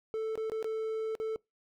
triangle tone with dropouts, 441 Hz, A4, 4 cents sharp, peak -29 dBFS, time 0.14-1.36 s, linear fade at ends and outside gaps 0 ms, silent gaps 0.355-0.376 / 0.498-0.519 / 0.627-0.644 / 1.152-1.2 s, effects noise-tail reverb RT60 0.2 s tail -25 dB re dry

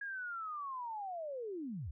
sine linear sweep, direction down, 1661.2 to 58.27 Hz, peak -39 dBFS, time 0.01-1.91 s, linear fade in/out 5 ms, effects none

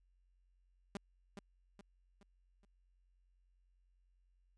sawtooth tone with echo, 200 Hz, G3, 35 cents sharp, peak -36 dBFS, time 0.95-0.97 s, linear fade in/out 0 ms, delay 420 ms, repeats 4, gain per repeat -7 dB, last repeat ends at 2.65 s, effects added 45 Hz sine -70 dBFS peak until 4.57 s + resampled to 22050 Hz

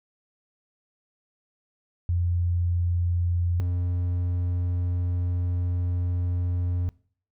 sine / triangle tone pair in turn, 87.31 / 88.63 Hz, F2 / F2, 0 / +26 cents, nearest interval unison, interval 26 cents, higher second, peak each -21 dBFS, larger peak neither, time 2.09-3.6 / 3.6-6.89 s, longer second, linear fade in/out 0 ms, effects noise-tail reverb RT60 0.5 s tail -22 dB re dry

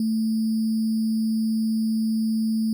sine tone with sample-and-hold, 221.2 Hz, A3, 9 cents sharp, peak -20 dBFS, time 0-2.73 s, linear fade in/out 2 ms, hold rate 4900 Hz, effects none

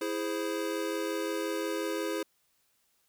square chord, E augmented, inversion none, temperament equal with one note detuned, 329.6 / 415.3 / 520.8 Hz, E4 / G#4 / B#4, 0 / 0 / -8 cents, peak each -35 / -36 / -37 dBFS, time 0.01-2.23 s, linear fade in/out 5 ms, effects white hiss -72 dBFS RMS until 3.08 s

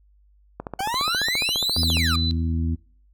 click train, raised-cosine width 1 ms, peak -16 dBFS, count 21, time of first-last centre 0.6-1.97 s, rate 14.6 Hz
40% pulse exponential two-way sweep, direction up then down, 740 to 5130 to 1156 Hz, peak -23 dBFS, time 0.79-2.16 s, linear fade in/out 5 ms, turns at 1.81 s
sine tone, 4000 Hz, B7, 21 cents sharp, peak -24 dBFS, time 0.95-2.31 s, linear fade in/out 0 ms
harmonic tone, 82.1 Hz, E2, 6 cents flat, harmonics 1 / 2 / 3 / 4, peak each -22 / -31 / -28 / -39 dBFS, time 1.76-2.76 s, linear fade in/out 20 ms
effects noise-tail reverb RT60 0.5 s tail -25 dB re dry + added 50 Hz sine -54 dBFS peak until 3.13 s

